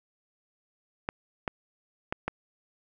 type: clicks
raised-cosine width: 0.5 ms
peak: -14 dBFS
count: 4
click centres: 1.089 / 1.478 / 2.125 / 2.28 s
effects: none